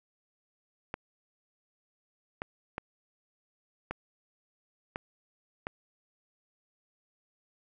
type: clicks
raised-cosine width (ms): 0.5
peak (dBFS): -19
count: 6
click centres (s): 0.941 / 2.419 / 2.781 / 3.91 / 4.959 / 5.669
effects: none